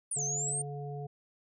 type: exponential two-way sweep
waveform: sine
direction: down then up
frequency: 9956 to 6090 to 8890 Hz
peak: -31 dBFS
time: 0.11-0.62 s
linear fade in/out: 5 ms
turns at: 0.23 s
type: harmonic tone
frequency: 143.1 Hz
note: D3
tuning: 45 cents flat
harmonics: 1 / 3 / 5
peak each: -38 / -43 / -45 dBFS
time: 0.16-1.07 s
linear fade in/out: 10 ms
effects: none